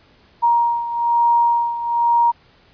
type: beating tone pair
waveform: sine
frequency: 941 / 942.1 Hz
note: A#5 / A#5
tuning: +16 / +18 cents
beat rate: 1.1 Hz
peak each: -15 / -20 dBFS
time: 0.42-2.32 s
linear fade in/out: 20 ms
effects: pink hiss -53 dBFS RMS until 2.73 s + resampled to 11025 Hz